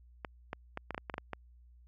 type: clicks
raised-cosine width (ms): 0.5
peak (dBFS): -22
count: 10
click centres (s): 0.248 / 0.531 / 0.774 / 0.907 / 0.946 / 0.979 / 1.098 / 1.141 / 1.181 / 1.333
effects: added 60 Hz sine -56 dBFS peak until 1.87 s